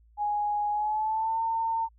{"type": "tone with pitch glide", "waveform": "sine", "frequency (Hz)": [830.6, 905.8], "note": ["G#5", "A#5"], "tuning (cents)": [0, -50], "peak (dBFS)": -25, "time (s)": [0.17, 1.89], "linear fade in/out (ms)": 50, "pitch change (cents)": 150, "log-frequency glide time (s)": [0.71, 1.39], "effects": ["added 56 Hz sine -56 dBFS peak until 1.98 s"]}